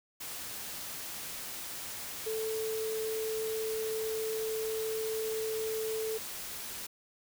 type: tone in noise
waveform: sine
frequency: 440 Hz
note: A4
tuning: in tune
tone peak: -32 dBFS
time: 2.26-6.18 s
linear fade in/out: 10 ms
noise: white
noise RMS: -41 dBFS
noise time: 0.2-6.87 s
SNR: +6 dB
effects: none